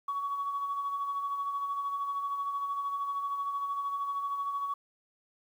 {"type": "tone with tremolo", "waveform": "sine", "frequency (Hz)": 1124, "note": "C#6", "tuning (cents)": 24, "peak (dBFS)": -28, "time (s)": [0.08, 4.74], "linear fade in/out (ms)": 5, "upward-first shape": "sine", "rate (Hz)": 13, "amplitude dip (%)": 45, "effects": ["tanh soft clip ceiling -25 dBFS", "10-bit"]}